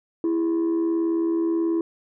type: tone pair together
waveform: sine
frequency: 331.5 / 410 Hz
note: E4 / G#4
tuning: +10 / -22 cents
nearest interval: major third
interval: 368 cents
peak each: -18 / -28 dBFS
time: 0.24-1.81 s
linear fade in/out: 2 ms
effects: tanh soft clip ceiling -18 dBFS